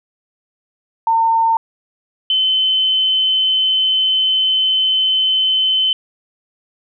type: tone pair in turn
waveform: sine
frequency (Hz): 907 / 3057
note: A#5 / G7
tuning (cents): -48 / -44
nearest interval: octave + major sixth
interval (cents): 2104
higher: second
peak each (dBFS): -11 / -12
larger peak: first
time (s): 1.07-1.57 / 2.3-5.93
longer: second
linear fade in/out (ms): 2
effects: none